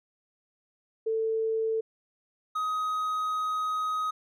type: tone pair in turn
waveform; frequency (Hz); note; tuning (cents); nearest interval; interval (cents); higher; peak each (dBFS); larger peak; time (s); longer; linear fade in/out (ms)
sine / triangle; 444.9 / 1258.4; A4 / D#6; +19 / +19; octave + tritone; 1800; second; -25; neither; 1.06-1.81 / 2.55-4.11; second; 10
effects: none